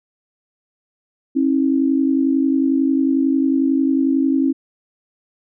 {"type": "tone pair together", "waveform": "sine", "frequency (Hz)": [270, 321.1], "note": ["C#4", "E4"], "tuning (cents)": [-45, -45], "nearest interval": "minor third", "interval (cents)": 300, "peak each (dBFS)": [-15, -19], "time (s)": [1.35, 4.53], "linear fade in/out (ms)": 20, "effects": []}